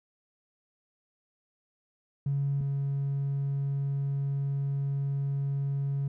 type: tone pair in turn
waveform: triangle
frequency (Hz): 140 / 139.19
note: C#3 / C#3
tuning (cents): +18 / +7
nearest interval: unison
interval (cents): 11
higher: first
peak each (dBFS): -22 / -24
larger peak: first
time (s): 2.26-2.61 / 2.61-6.08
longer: second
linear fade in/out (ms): 5
effects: tanh soft clip ceiling -23 dBFS